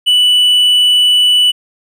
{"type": "tone", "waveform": "triangle", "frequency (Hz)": 2967, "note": "F#7", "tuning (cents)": 4, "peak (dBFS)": -5, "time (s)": [0.06, 1.52], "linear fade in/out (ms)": 20, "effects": []}